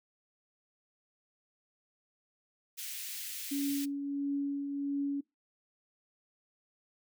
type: high-pass noise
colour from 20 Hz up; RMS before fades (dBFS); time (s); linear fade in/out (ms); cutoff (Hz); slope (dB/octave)
white; -41; 2.77-3.86; 20; 2000; 24
type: tone with tremolo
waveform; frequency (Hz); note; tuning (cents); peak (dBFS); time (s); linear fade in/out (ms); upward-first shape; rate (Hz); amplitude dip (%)
sine; 281.7; C#4; +28; -29; 3.51-5.21; 10; triangle; 1.5; 45
effects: noise-tail reverb RT60 0.2 s tail -22 dB re dry